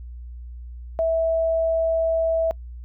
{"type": "tone", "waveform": "sine", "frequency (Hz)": 654, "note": "E5", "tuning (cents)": -14, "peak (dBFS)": -18, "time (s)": [0.99, 2.51], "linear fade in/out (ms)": 0, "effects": ["noise-tail reverb RT60 0.1 s tail -26 dB re dry", "added 60 Hz sine -34 dBFS peak until 2.84 s"]}